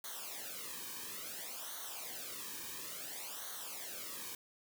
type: noise with flanger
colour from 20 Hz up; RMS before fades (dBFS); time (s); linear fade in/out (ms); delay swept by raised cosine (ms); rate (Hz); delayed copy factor
white; -45; 0.04-4.35; 2; 0.39 to 1.49; 0.58; -0.8
effects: none